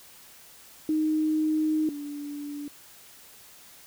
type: tone pair in turn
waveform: sine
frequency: 310.5 / 290.1 Hz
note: D#4 / D4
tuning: -3 / -21 cents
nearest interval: minor second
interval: 118 cents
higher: first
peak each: -22 / -33 dBFS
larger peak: first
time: 0.89-1.89 / 1.89-2.68 s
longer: first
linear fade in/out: 2 ms
effects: white hiss -51 dBFS RMS until 3.86 s